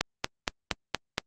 click train, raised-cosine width 0.2 ms, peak -7 dBFS, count 6, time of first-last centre 0.01-1.181 s, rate 4.27 Hz, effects Opus 48 kbps

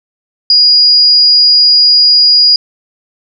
sine tone, 4882 Hz, D#8, 34 cents flat, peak -3 dBFS, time 0.5-2.56 s, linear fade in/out 2 ms, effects none

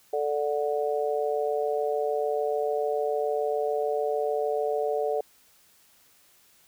harmonic tone, 146.83 Hz, D3, in tune, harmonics 3 / 4 / 5, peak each -27 / -29 / -31 dBFS, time 0.13-5.21 s, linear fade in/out 5 ms, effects white hiss -60 dBFS RMS until 6.67 s

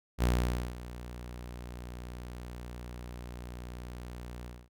sawtooth tone with ADSR envelope, 60.6 Hz, B1, 32 cents flat, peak -20 dBFS, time 0.18-4.69 s, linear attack 50 ms, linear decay 510 ms, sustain -17 dB, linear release 230 ms, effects none

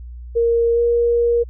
sine tone with pitch glide, 466.2 to 472.4 Hz, A#4 to A#4, 0 to +23 cents, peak -13 dBFS, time 0.35-1.44 s, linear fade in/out 20 ms, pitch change +23 cents, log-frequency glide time 0.74-0.79 s, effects added 60 Hz sine -31 dBFS peak until 1.49 s

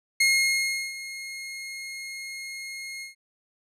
sawtooth tone with ADSR envelope, 2149 Hz, C7, 46 cents sharp, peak -14 dBFS, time 0.2-3.15 s, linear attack 7 ms, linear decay 720 ms, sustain -17 dB, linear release 130 ms, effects low-pass 11000 Hz 12 dB/octave

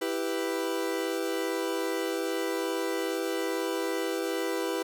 40% pulse chord, E minor, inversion none, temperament equal, 329.6 / 392 / 493.9 Hz, E4 / G4 / B4, 0 / 0 / 0 cents, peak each -32 dBFS, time 0.01-4.83 s, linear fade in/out 10 ms, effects none

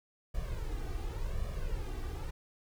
brown noise with flanger, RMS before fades -36 dBFS, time 0.34-2.31 s, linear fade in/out 10 ms, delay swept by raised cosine 1.7 to 2.6 ms, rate 0.9 Hz, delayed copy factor +0.8, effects none

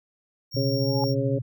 square tone, 5540 Hz, F8, 15 cents flat, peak -32 dBFS, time 0.51-1.15 s, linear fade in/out 50 ms
sine tone with vibrato, 123.47 Hz, B2, in tune, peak -26 dBFS, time 0.54-1.42 s, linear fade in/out 10 ms, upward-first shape sine, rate 9.1 Hz, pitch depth 34 cents each way
harmonic tone, 137 Hz, C#3, 20 cents flat, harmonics 1 / 2 / 3 / 4, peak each -29 / -28 / -30 / -28 dBFS, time 0.56-1.39 s, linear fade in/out 10 ms
sine tone with exponential growth, 842 Hz, G#5, 24 cents sharp, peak -24 dBFS, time 0.75-1.04 s, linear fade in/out 1 ms, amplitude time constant 63 ms
effects none

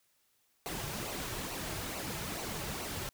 pink noise with flanger, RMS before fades -39 dBFS, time 0.66-3.09 s, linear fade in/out 0 ms, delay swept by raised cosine 0.57 to 4.17 ms, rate 2.3 Hz, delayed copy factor -0.6, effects white hiss -73 dBFS RMS until 3.13 s

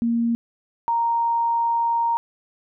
sine tone pair in turn, 233.1 / 930.8 Hz, A#3 / A#5, 0 / -3 cents, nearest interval 2 octaves, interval 2397 cents, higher second, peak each -18 dBFS, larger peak neither, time 0.02-0.35 / 0.88-2.17 s, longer second, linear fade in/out 0 ms, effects none

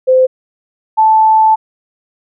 sine tone pair in turn, 516 / 876.1 Hz, C5 / A5, -24 / -8 cents, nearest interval major sixth, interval 916 cents, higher second, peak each -5 dBFS, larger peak neither, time 0.07-0.27 / 0.97-1.56 s, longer second, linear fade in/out 20 ms, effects none

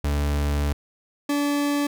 40% pulse tone pair in turn, 72.5 / 288.2 Hz, D2 / D4, -22 / -33 cents, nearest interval 2 octaves, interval 2389 cents, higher second, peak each -20 dBFS, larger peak neither, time 0.04-0.73 / 1.29-1.87 s, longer first, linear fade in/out 5 ms, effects none

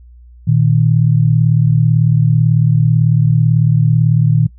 sine tone pair together, 117.48 / 155.56 Hz, A#2 / D#3, +14 / 0 cents, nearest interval perfect fourth, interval 486 cents, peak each -11 dBFS, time 0.47-4.47 s, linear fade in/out 10 ms, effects noise-tail reverb RT60 0.1 s tail -22 dB re dry + added 60 Hz sine -37 dBFS peak until 4.58 s

